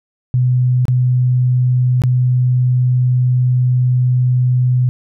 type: tone with dropouts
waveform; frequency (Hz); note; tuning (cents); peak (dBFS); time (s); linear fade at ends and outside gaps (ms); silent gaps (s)
sine; 125.6; B2; +30; -10; 0.34-4.89; 0; 0.854-0.882 / 2.019-2.037
effects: none